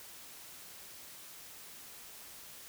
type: silence
effects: white hiss -51 dBFS RMS until 2.68 s